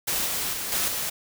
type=noise with level steps; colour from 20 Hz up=white; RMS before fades=-26 / -28 / -31 / -25 / -29 dBFS; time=0.07-1.1 s; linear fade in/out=10 ms; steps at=0.26 / 0.53 / 0.72 / 0.88 s; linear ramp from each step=2 ms; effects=none